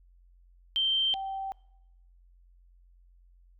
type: tone pair in turn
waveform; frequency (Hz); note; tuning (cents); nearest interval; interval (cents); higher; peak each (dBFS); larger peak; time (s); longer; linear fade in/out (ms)
sine; 3133 / 775.4; G7 / G5; -2 / -19; 2 octaves; 2417; first; -24 / -32; first; 0.76-1.14 / 1.14-1.52; neither; 0
effects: noise-tail reverb RT60 0.9 s tail -24 dB re dry + added 44 Hz sine -56 dBFS peak until 3.59 s